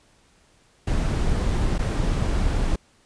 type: noise with dropouts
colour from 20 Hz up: brown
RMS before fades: -22 dBFS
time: 0.87-2.76 s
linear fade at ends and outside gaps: 5 ms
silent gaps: 1.782-1.79 s
effects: pink hiss -59 dBFS RMS until 3.05 s + resampled to 22050 Hz